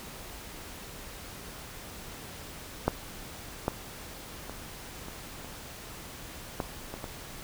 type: clicks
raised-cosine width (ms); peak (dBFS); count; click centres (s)
1; -9 / -12 / -24 / -26 / -29 / -15 / -23 / -22; 8; 2.88 / 3.681 / 4.496 / 5.084 / 5.446 / 6.602 / 6.94 / 7.042
effects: pink hiss -44 dBFS RMS until 7.43 s